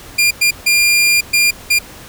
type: tone bursts at uneven times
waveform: sawtooth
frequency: 2400 Hz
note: D7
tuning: 37 cents sharp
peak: -6 dBFS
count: 5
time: 0.18-0.31 / 0.41-0.51 / 0.66-1.21 / 1.33-1.51 / 1.7-1.79 s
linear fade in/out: 10 ms
effects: pink hiss -36 dBFS RMS until 2.08 s